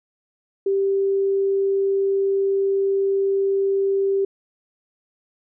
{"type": "tone", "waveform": "sine", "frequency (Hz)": 392, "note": "G4", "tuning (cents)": 0, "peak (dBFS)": -17, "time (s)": [0.66, 4.25], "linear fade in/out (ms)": 5, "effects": []}